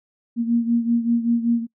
sine beating tone pair, 233.1 / 238.3 Hz, A#3 / A#3, 0 / +38 cents, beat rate 5.2 Hz, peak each -18 / -23 dBFS, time 0.36-1.67 s, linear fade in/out 50 ms, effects noise-tail reverb RT60 0.1 s tail -25 dB re dry

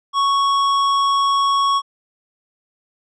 sine tone with hard clipping, 1110 Hz, C#6, 2 cents sharp, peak -16 dBFS, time 0.13-1.82 s, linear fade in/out 50 ms, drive 15 dB, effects low-pass 6000 Hz 12 dB/octave

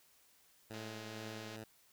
10% pulse tone with tremolo, 110 Hz, A2, in tune, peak -36 dBFS, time 0.7-1.64 s, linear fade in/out 5 ms, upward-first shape triangle, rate 2.2 Hz, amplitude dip 30%
click train, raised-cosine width 0.2 ms, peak -34 dBFS, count 173, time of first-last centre 0.74-1.559 s, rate 210 Hz
effects white hiss -68 dBFS RMS until 1.92 s

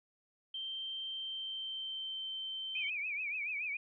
sine tone with pitch glide, 3136 to 3105 Hz, G7 to G7, 0 to -17 cents, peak -38 dBFS, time 0.54-2.9 s, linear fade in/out 5 ms, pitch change -17 cents, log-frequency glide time 1.06-2.26 s
sine tone with vibrato, 2400 Hz, D7, 37 cents sharp, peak -35 dBFS, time 2.75-3.77 s, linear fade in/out 5 ms, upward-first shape triangle, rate 7 Hz, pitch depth 150 cents each way
effects none

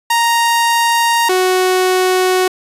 sawtooth tone pair in turn, 932.3 / 370 Hz, A#5 / F#4, 0 / 0 cents, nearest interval octave + major third, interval 1600 cents, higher first, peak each -7 dBFS, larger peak neither, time 0.1-1.29 / 1.29-2.48 s, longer neither, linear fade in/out 5 ms, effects resampled to 32000 Hz

